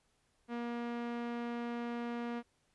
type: tone with low-pass filter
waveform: sawtooth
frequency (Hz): 237.4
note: A#3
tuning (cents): +32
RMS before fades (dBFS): -39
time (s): 0.48-2.43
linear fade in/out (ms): 50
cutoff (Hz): 2400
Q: 0.71
effects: pink hiss -75 dBFS RMS until 2.74 s + resampled to 24000 Hz